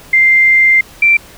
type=tone pair in turn; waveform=sine; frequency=2093 / 2349 Hz; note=C7 / D7; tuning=0 / 0 cents; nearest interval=major second; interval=200 cents; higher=second; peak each=-5 dBFS; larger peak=neither; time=0.13-0.81 / 1.02-1.17 s; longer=first; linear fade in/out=5 ms; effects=pink hiss -38 dBFS RMS until 1.37 s